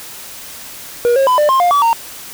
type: tone with pitch steps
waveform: triangle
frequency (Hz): 479.2 / 541 / 1005 / 596 / 1059 / 706 / 1146 / 921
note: A#4 / C#5 / B5 / D5 / C6 / F5 / D6 / A#5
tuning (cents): +48 / -42 / +30 / +25 / +21 / +19 / -43 / -21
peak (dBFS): -7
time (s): 1.05-1.93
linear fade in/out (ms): 0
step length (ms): 110
effects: white hiss -32 dBFS RMS until 2.33 s